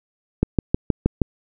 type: click train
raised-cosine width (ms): 3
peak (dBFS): -3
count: 6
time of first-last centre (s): 0.43-1.217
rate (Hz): 6.35
effects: none